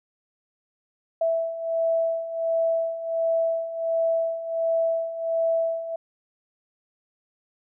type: beating tone pair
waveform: sine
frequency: 658 / 659.4 Hz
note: E5 / E5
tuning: -3 / 0 cents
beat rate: 1.4 Hz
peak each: -28 / -23 dBFS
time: 1.21-5.96 s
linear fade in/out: 5 ms
effects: none